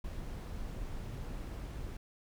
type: noise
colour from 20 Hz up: brown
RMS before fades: -41 dBFS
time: 0.04-1.97 s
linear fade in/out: 5 ms
effects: none